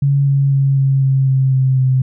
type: tone with pitch steps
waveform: sine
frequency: 140 / 138.55 / 137.12 / 135.7 / 134.3 / 132.91 / 131.53 / 130.17 Hz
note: C#3 / C#3 / C#3 / C#3 / C3 / C3 / C3 / C3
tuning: +18 / -1 / -18 / -36 / +46 / +28 / +9 / -9 cents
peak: -10 dBFS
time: 0.02-2.02 s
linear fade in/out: 5 ms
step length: 250 ms
effects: none